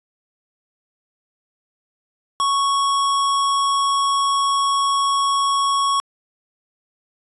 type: tone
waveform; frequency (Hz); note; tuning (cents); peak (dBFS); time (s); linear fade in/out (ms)
square; 1108.7; C#6; 0; -17; 2.4-6; 0
effects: resampled to 24000 Hz